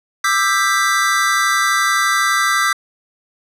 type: chord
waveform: square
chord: E minor seventh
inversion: third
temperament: just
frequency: 1186.7 / 1318.5 / 1582.2 / 1977.8 Hz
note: D6 / E6 / G6 / B6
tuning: +18 / 0 / +16 / +2 cents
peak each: -20 dBFS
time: 0.24-2.73 s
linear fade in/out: 5 ms
effects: low-pass 12000 Hz 12 dB/octave